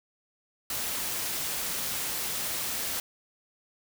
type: noise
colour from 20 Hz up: white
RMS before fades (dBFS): -32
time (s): 0.7-3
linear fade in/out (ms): 2
effects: none